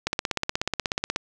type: click train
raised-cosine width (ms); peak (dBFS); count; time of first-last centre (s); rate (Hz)
0.2; -7; 19; 0.07-1.161; 16.5
effects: none